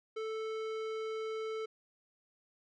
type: tone with tanh clipping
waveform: sine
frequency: 440 Hz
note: A4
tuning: in tune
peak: -38 dBFS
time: 0.16-1.66 s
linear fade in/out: 10 ms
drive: 17 dB
effects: none